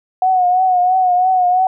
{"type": "tone with vibrato", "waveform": "sine", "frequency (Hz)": 734, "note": "F#5", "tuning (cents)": -14, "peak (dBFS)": -10, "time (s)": [0.22, 1.67], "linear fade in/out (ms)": 2, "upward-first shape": "triangle", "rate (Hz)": 3, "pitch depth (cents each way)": 55, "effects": []}